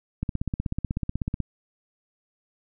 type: click train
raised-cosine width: 5 ms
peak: -14 dBFS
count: 20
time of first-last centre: 0.23-1.403 s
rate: 16.2 Hz
effects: none